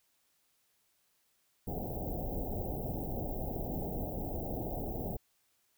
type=band-stop noise; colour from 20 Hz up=pink; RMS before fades=-37 dBFS; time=1.67-5.17 s; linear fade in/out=10 ms; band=820 to 15000 Hz; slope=96 dB/octave; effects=white hiss -74 dBFS RMS until 5.77 s